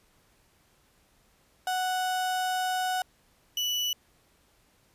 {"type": "tone pair in turn", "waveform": "35% pulse", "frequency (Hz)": [740, 2960], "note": ["F#5", "F#7"], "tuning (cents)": [0, 0], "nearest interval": "2 octaves", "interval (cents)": 2400, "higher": "second", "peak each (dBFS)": -25, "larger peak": "neither", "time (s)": [[1.67, 3.02], [3.57, 3.93]], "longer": "first", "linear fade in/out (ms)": 2, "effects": ["pink hiss -65 dBFS RMS until 4.94 s", "resampled to 32000 Hz"]}